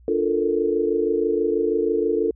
sine chord, Bb major seventh, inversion first, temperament equal, 293.7 / 349.2 / 440 / 466.2 Hz, D4 / F4 / A4 / Bb4, 0 / 0 / 0 / 0 cents, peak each -27 / -24 / -21 / -27 dBFS, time 0.08-2.31 s, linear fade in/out 2 ms, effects added 60 Hz sine -47 dBFS peak until 2.35 s

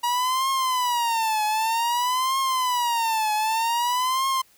45% pulse tone with vibrato, 955 Hz, A#5, 42 cents sharp, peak -21 dBFS, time 0.03-4.42 s, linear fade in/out 10 ms, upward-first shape triangle, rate 0.53 Hz, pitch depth 210 cents each way, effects white hiss -58 dBFS RMS until 4.57 s

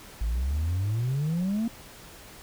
sine exponential sweep, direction up, 51.8 to 236.6 Hz, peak -22 dBFS, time 0.21-1.68 s, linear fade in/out 5 ms, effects tanh soft clip ceiling -23 dBFS + pink hiss -47 dBFS RMS until 2.42 s

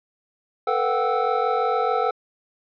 triangle tone cluster, 447.3 / 493.8 / 727 / 772 / 1315 Hz, A4 / B4 / F#5 / G5 / E6, +28 / 0 / -31 / -27 / -5 cents, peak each -24 dBFS, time 0.67-2.11 s, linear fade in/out 5 ms, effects resampled to 11025 Hz

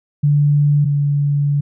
sine tone pair in turn, 145.8 / 143.79 Hz, D3 / D3, -12 / -36 cents, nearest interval unison, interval 24 cents, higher first, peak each -10 / -13 dBFS, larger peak first, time 0.23-0.85 / 0.85-1.61 s, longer second, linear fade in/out 10 ms, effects none

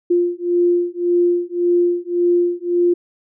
sine beating tone pair, 349.2 / 351 Hz, F4 / F4, 0 / +9 cents, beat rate 1.8 Hz, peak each -17 dBFS, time 0.1-2.94 s, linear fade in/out 10 ms, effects none

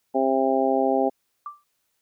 harmonic tone, 133.2 Hz, C3, 31 cents sharp, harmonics 2 / 3 / 4 / 5 / 6, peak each -25 / -25 / -25 / -25 / -25 dBFS, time 0.14-1.1 s, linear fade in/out 20 ms
sine tone with exponential decay, 1174.7 Hz, D6, in tune, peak -28 dBFS, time 1.46-1.64 s, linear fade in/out 2 ms, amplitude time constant 38 ms
effects white hiss -73 dBFS RMS until 2.01 s

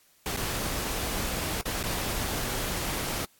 pink noise with dropouts, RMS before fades -31 dBFS, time 0.26-3.25 s, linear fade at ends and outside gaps 2 ms, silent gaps 0.366-0.371 / 1.613-1.655 / 1.83-1.837 s, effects white hiss -62 dBFS RMS until 3.39 s + AAC 64 kbps

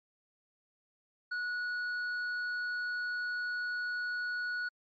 triangle tone with hard clipping, 1464 Hz, F#6, 19 cents flat, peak -34 dBFS, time 1.31-4.69 s, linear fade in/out 10 ms, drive 8 dB, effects MP3 32 kbps

